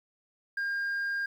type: tone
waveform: sine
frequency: 1609 Hz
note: G6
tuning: 45 cents sharp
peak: -26 dBFS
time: 0.57-1.26 s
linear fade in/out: 5 ms
effects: tanh soft clip ceiling -28 dBFS + 10-bit